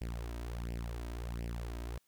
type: tone with flanger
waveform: sawtooth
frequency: 58.27 Hz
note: A#1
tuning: in tune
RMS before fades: -40 dBFS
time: 0.01-1.98 s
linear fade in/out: 5 ms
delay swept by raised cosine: 0.38 to 3.18 ms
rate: 1.4 Hz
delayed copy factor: +0.75
effects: white hiss -75 dBFS RMS until 2.07 s